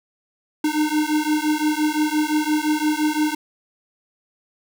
square beating tone pair, 301.9 / 307.7 Hz, D4 / D#4, +48 / -19 cents, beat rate 5.8 Hz, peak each -22 dBFS, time 0.64-3.35 s, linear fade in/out 5 ms, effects none

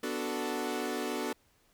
sawtooth chord, B minor seventh, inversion none, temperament equal, 246.9 / 293.7 / 370 / 440 Hz, B3 / D4 / F#4 / A4, 0 / 0 / 0 / 0 cents, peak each -34 dBFS, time 0.03-1.33 s, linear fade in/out 5 ms, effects pink hiss -68 dBFS RMS until 1.73 s

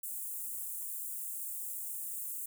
white high-pass noise, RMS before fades -40 dBFS, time 0.03-2.46 s, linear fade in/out 5 ms, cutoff 7700 Hz, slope 48 dB/octave, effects none

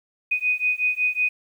sine beating tone pair, 2489 / 2494.4 Hz, D#7 / D#7, 0 / +4 cents, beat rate 5.4 Hz, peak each -23 / -23 dBFS, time 0.31-1.29 s, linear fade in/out 10 ms, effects 9-bit

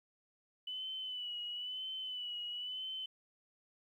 sine tone with vibrato, 2985 Hz, F#7, 15 cents sharp, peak -39 dBFS, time 0.67-3.06 s, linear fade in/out 5 ms, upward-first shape sine, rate 1 Hz, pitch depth 49 cents each way, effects 12-bit

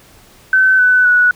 sine tone with pitch steps, 1528 / 1499.1 / 1470.8 Hz, G6 / F#6 / F#6, -45 / +22 / -11 cents, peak -7 dBFS, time 0.53-1.31 s, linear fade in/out 2 ms, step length 260 ms, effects pink hiss -45 dBFS RMS until 1.35 s

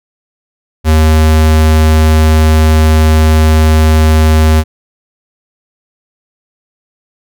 square tone, 78.4 Hz, D#2, 14 cents sharp, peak -5 dBFS, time 0.84-4.64 s, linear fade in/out 50 ms, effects none

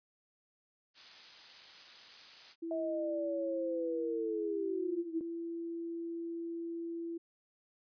blue noise, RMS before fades -46 dBFS, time 0.94-2.56 s, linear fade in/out 50 ms
sine tone with pitch glide, 331.7 to 335.6 Hz, E4 to E4, +11 to +31 cents, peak -37 dBFS, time 2.62-7.18 s, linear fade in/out 10 ms, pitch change +20 cents, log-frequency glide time 4.88-5.17 s
sine linear sweep, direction down, 650 to 317.4 Hz, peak -34 dBFS, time 2.71-5.21 s, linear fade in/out 2 ms
effects resampled to 11025 Hz

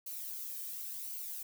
violet noise with flanger, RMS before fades -42 dBFS, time 0.06-1.43 s, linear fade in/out 5 ms, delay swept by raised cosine 0.56 to 1.47 ms, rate 0.93 Hz, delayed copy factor -0.5, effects none

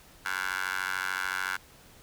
15% pulse tone with high-pass filter, 93.6 Hz, F#2, 20 cents sharp, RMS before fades -32 dBFS, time 0.25-1.57 s, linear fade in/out 10 ms, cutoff 1400 Hz, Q 4.4, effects pink hiss -55 dBFS RMS until 2.02 s

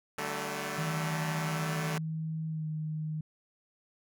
5% pulse chord, D suspended fourth, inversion none, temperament equal with one note detuned, 146.83 / 190.97 / 220 Hz, D3 / G3 / A3, 0 / -45 / 0 cents, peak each -27 dBFS, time 0.18-1.98 s, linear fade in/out 2 ms
sine tone with pitch glide, 159.1 to 155.29 Hz, D#3 to D#3, +39 to -3 cents, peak -32 dBFS, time 0.78-3.21 s, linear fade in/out 5 ms, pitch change -42 cents, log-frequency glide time 2.48-2.67 s
effects none

